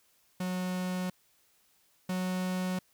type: tone pair in turn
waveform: 45% pulse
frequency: 182.9 / 183.96 Hz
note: F#3 / F#3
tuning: -20 / -10 cents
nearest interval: unison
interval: 10 cents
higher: second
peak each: -31 / -30 dBFS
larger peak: second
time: 0.4-1.1 / 2.09-2.79 s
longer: neither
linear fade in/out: 5 ms
effects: white hiss -68 dBFS RMS until 2.93 s